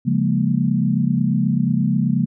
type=chord; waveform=sine; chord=Bb minor seventh; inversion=first; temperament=equal with one note detuned; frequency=138.59 / 174.61 / 204.8 / 233.1 Hz; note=Db3 / F3 / Ab3 / Bb3; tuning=0 / 0 / -24 / 0 cents; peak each=-21 dBFS; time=0.05-2.26 s; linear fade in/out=20 ms; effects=none